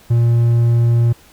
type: tone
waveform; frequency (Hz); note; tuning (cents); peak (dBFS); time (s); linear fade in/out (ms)
triangle; 117.7; A#2; +17; -8; 0.1-1.13; 10
effects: pink hiss -47 dBFS RMS until 1.32 s